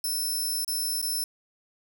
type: tone with dropouts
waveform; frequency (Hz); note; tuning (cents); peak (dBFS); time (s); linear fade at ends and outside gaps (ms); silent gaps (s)
10% pulse; 5310; E8; +12; -21; 0.04-1.24; 2; 0.647-0.678 / 1.016-1.026
effects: 9-bit